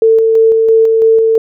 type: tone with tremolo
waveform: sine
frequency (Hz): 447.9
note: A4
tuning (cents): +31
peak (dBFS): -4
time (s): 0.02-1.38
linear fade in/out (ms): 2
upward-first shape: square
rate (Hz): 3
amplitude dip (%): 25
effects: none